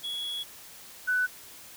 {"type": "tone pair in turn", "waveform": ["triangle", "sine"], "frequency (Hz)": [3354, 1494], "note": ["G#7", "F#6"], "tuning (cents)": [16, 16], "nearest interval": "octave + major second", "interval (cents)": 1400, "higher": "first", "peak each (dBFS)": [-30, -23], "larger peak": "second", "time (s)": [[0.03, 0.44], [1.07, 1.27]], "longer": "first", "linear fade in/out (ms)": 20, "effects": ["white hiss -48 dBFS RMS until 1.76 s"]}